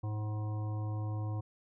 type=harmonic tone with a mistuned harmonic; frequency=106.5 Hz; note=G#2; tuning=44 cents sharp; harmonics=1 / 3 / 5 / 7 / 9 / 10; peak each=-33 / -46 / -51 / -51 / -53 / -54 dBFS; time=0.03-1.41 s; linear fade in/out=10 ms; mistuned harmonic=5; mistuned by=-17 cents; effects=none

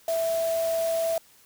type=tone in noise; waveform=sine; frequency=659.3 Hz; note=E5; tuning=in tune; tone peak=-23 dBFS; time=0.08-1.18 s; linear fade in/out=2 ms; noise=white; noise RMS=-38 dBFS; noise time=0.08-1.18 s; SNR=+12 dB; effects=white hiss -57 dBFS RMS until 1.45 s

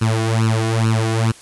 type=tone with flanger; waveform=sawtooth; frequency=112.1 Hz; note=A2; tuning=33 cents sharp; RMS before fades=-17 dBFS; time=0.01-1.32 s; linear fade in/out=10 ms; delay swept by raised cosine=0.72 to 2.82 ms; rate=2.3 Hz; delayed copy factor=+0.95; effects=white hiss -43 dBFS RMS until 1.41 s + resampled to 24000 Hz

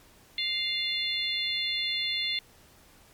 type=harmonic tone; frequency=699 Hz; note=F5; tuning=1 cent sharp; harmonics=3 / 4 / 5 / 6; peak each=-33 / -37 / -30 / -33 dBFS; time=0.38-2.39 s; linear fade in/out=2 ms; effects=pink hiss -57 dBFS RMS until 3.13 s + MP3 96 kbps

